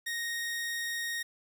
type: tone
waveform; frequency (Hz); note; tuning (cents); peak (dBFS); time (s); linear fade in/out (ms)
sawtooth; 1864.7; A#6; 0; -29; 0.06-1.23; 10
effects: 10-bit